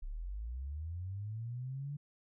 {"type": "linear sweep", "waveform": "sine", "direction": "up", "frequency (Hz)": [30.87, 146.8], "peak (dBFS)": -38, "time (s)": [0.02, 1.97], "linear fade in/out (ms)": 10, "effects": []}